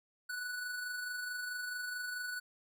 square tone with amplitude modulation, 1480 Hz, F#6, in tune, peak -37 dBFS, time 0.29-2.4 s, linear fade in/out 10 ms, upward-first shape sine, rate 24.6 Hz, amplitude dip 35%, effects none

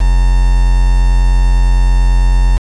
triangle tone with quantisation, 44.49 Hz, F1, 33 cents sharp, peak -4 dBFS, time 0-2.58 s, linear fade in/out 10 ms, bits 4, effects resampled to 22050 Hz

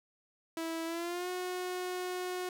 sawtooth tone with pitch glide, 327.7 to 363.6 Hz, E4 to F#4, -10 to -30 cents, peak -31 dBFS, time 0.57-2.49 s, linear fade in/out 2 ms, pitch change +180 cents, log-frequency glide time 0.85-1.29 s, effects none

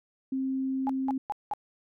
sine tone, 265 Hz, C4, 22 cents sharp, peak -27 dBFS, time 0.32-1.18 s, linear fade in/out 5 ms
sine tone bursts, 830.6 Hz, G#5, in tune, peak -27 dBFS, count 4, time 0.87-1.536 s, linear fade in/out 0 ms, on 24 ms, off 190 ms
effects none

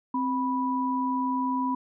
sine tone pair together, 261.6 / 984 Hz, C4 / B5, 0 / -7 cents, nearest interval octave + major seventh, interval 2293 cents, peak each -27 dBFS, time 0.14-1.75 s, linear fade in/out 5 ms, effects none

